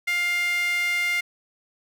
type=tone with high-pass filter; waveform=sawtooth; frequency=703 Hz; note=F5; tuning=11 cents sharp; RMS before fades=-24 dBFS; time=0.07-1.21 s; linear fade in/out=10 ms; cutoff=2000 Hz; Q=7.8; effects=none

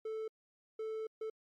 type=tone bursts at uneven times; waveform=triangle; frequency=439.4 Hz; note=A4; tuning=2 cents flat; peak=-35 dBFS; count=3; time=0.05-0.28 / 0.79-1.07 / 1.21-1.3 s; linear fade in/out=5 ms; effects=MP3 64 kbps

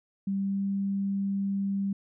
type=tone with pitch glide; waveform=sine; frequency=196 to 197.25 Hz; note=G3 to G3; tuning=0 to +11 cents; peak=-26 dBFS; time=0.27-1.93 s; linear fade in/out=5 ms; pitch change=+11 cents; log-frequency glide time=0.39-0.63 s; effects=none

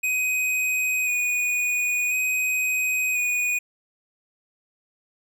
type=tone with vibrato; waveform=square; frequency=2489 Hz; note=D#7; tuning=in tune; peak=-22 dBFS; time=0.03-3.59 s; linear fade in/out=10 ms; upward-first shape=square; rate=0.48 Hz; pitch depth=15 cents each way; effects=none

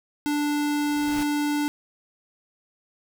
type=tone; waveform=square; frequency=293.7 Hz; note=D4; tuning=in tune; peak=-23 dBFS; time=0.26-1.68 s; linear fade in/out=0 ms
type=noise with exponential growth; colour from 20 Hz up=pink; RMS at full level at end=-33 dBFS; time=0.63-1.23 s; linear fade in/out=0 ms; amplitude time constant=130 ms
effects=none

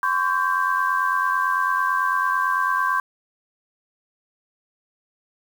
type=tone cluster; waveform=sine; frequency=1033 / 1122 / 1573 Hz; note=C6 / C#6 / G6; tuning=-22 / +21 / +6 cents; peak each=-23 dBFS; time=0.03-3 s; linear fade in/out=2 ms; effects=7-bit

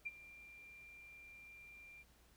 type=tone with ADSR envelope; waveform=sine; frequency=2379 Hz; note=D7; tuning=22 cents sharp; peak=-38 dBFS; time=0.05-2.04 s; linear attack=16 ms; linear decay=32 ms; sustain=-17 dB; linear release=30 ms; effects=added 60 Hz sine -70 dBFS peak until 2.36 s + pink hiss -70 dBFS RMS until 2.36 s

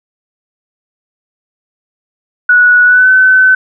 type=tone with pitch glide; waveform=sine; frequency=1468 to 1518 Hz; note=F#6 to F#6; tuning=-14 to +44 cents; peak=-3 dBFS; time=2.49-3.55 s; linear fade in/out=5 ms; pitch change=+58 cents; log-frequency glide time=2.85-3.09 s; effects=none

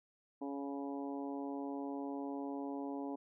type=harmonic tone; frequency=140 Hz; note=C#3; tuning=18 cents sharp; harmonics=2 / 3 / 4 / 5 / 6 / 7; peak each=-40 / -47 / -50 / -50 / -50 / -53 dBFS; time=0.41-3.16 s; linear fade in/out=10 ms; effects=none

